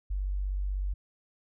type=tone; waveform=sine; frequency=48.11 Hz; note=G1; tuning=32 cents flat; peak=-28 dBFS; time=0.1-0.94 s; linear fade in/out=10 ms; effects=none